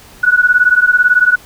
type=beating tone pair; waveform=sine; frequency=1463 / 1481 Hz; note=F#6 / F#6; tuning=-20 / +1 cents; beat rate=18 Hz; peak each=-10 / -10 dBFS; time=0.23-1.36 s; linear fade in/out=10 ms; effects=pink hiss -40 dBFS RMS until 1.45 s